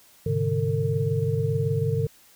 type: tone cluster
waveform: sine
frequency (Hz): 105.2 / 132.1 / 150.6 / 453.7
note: G#2 / C3 / D3 / A#4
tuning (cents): +23 / +17 / +44 / -47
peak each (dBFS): -27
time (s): 0.26-2.07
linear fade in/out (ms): 5
effects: white hiss -55 dBFS RMS until 2.35 s